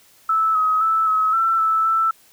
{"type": "tone with pitch steps", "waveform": "sine", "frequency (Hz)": [1311, 1269, 1314, 1282, 1339, 1314, 1326], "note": ["E6", "D#6", "E6", "E6", "E6", "E6", "E6"], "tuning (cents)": [-10, 34, -6, -49, 27, -6, 10], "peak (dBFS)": -15, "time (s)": [0.29, 2.11], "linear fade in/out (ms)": 5, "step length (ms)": 260, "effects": ["white hiss -53 dBFS RMS until 2.32 s"]}